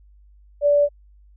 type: tone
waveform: sine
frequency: 580 Hz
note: D5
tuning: 22 cents flat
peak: -13 dBFS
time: 0.61-0.89 s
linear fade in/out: 50 ms
effects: added 50 Hz sine -48 dBFS peak until 1.36 s